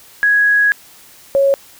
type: tone pair in turn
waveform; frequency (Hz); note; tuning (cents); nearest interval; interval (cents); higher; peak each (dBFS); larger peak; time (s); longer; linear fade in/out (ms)
sine; 1664 / 551.5; G#6 / C#5; +3 / -9; octave + perfect fifth; 1912; first; -9; neither; 0.23-0.72 / 1.35-1.54; first; 0
effects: white hiss -43 dBFS RMS until 1.79 s